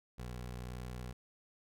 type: tone with pitch glide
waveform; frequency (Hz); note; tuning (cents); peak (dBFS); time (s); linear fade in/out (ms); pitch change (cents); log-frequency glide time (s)
20% pulse; 61.2 to 61.63; B1 to B1; -15 to -3; -37; 0.18-1.13; 10; +12; 0.43-0.77
effects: none